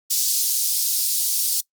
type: high-pass noise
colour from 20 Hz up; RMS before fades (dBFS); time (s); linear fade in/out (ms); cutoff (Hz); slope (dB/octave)
pink; -21; 0.1-1.61; 10; 4800; 24
effects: noise-tail reverb RT60 0.1 s tail -22 dB re dry + Opus 48 kbps